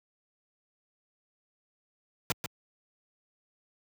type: noise with echo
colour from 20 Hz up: pink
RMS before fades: -28 dBFS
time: 2.3-2.32 s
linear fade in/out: 0 ms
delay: 140 ms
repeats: 1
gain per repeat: -7 dB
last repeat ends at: 2.46 s
effects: high-pass 80 Hz 12 dB/octave